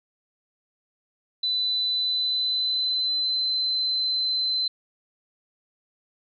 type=tone with pitch glide; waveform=sine; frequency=3999 to 4062 Hz; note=B7 to B7; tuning=+21 to +48 cents; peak=-22 dBFS; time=1.43-4.68 s; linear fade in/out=5 ms; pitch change=+27 cents; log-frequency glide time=1.91-3.44 s; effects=none